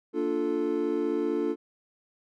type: chord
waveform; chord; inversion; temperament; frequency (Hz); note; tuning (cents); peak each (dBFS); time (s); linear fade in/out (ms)
triangle; Bb major seventh; none; equal; 233.1 / 293.7 / 349.2 / 440; Bb3 / D4 / F4 / A4; 0 / 0 / 0 / 0; -34 / -28 / -28 / -28; 0.13-1.56; 50
effects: none